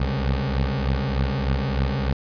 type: beating tone pair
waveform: 20% pulse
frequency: 65.41 / 68.71 Hz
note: C2 / C#2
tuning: 0 / -15 cents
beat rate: 3.3 Hz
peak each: -19 dBFS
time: 0-2.13 s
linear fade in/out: 5 ms
effects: resampled to 11025 Hz + 9-bit